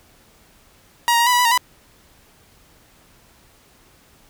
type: tone with pitch steps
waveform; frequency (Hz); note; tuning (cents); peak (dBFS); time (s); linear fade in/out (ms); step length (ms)
sawtooth; 949 / 936 / 945 / 992 / 974 / 988 / 930 / 994; A#5 / A#5 / A#5 / B5 / B5 / B5 / A#5 / B5; +31 / +7 / +23 / +7 / -24 / 0 / -4 / +11; -10; 1.08-1.576; 0; 62
effects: pink hiss -53 dBFS RMS until 4.29 s